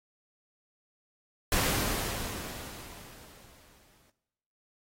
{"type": "noise with exponential decay", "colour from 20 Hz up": "pink", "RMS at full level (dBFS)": -26, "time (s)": [1.52, 4.1], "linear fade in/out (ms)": 1, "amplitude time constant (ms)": 560, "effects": ["noise-tail reverb RT60 1.0 s tail -17 dB re dry", "AAC 48 kbps"]}